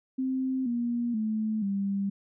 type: tone with pitch steps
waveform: sine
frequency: 261.3 / 238.2 / 217.2 / 198.03 Hz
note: C4 / A#3 / A3 / G3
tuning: -2 / +38 / -22 / +18 cents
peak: -26 dBFS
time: 0.18-2.1 s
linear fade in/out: 10 ms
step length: 480 ms
effects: none